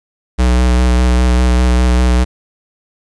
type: tone with vibrato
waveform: square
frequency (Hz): 61.74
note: B1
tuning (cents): 0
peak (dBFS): -9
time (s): 0.38-2.25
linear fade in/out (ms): 20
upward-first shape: square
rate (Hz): 5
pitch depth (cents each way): 16
effects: resampled to 22050 Hz + 8-bit